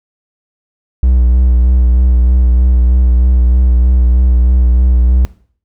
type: tone with vibrato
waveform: triangle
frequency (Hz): 61.74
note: B1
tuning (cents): 0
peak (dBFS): -4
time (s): 1.03-5.25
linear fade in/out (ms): 0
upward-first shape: sine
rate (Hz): 3.2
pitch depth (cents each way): 34
effects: noise-tail reverb RT60 0.5 s tail -19 dB re dry